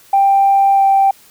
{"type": "tone with pitch glide", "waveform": "sine", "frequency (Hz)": [788, 782.6], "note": ["G5", "G5"], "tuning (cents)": [9, -3], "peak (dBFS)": -7, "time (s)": [0.13, 1.11], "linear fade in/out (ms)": 5, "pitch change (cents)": -12, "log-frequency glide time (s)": [0.73, 0.84], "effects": ["tanh soft clip ceiling -3 dBFS", "white hiss -46 dBFS RMS until 1.3 s"]}